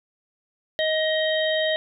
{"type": "harmonic tone", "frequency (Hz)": 628, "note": "D#5", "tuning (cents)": 16, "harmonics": [1, 3, 5, 6], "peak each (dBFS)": [-22, -27, -29, -30], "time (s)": [0.79, 1.76], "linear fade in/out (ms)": 0, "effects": []}